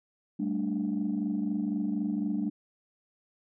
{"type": "chord", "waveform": "sine", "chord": "G suspended second", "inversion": "none", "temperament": "equal", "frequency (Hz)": [196, 220, 293.7], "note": ["G3", "A3", "D4"], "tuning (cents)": [0, 0, 0], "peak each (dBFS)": -31, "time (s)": [0.39, 2.5], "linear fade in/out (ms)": 10, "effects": ["tanh soft clip ceiling -21 dBFS"]}